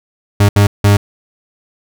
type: tone bursts at uneven times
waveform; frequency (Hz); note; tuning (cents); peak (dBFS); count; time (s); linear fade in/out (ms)
40% pulse; 101.8; G#2; -34; -5; 3; 0.4-0.49 / 0.56-0.67 / 0.84-0.97; 5
effects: none